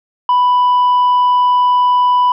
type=tone with tanh clipping; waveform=triangle; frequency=990 Hz; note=B5; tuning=4 cents sharp; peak=-9 dBFS; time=0.29-2.32 s; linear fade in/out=2 ms; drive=7 dB; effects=none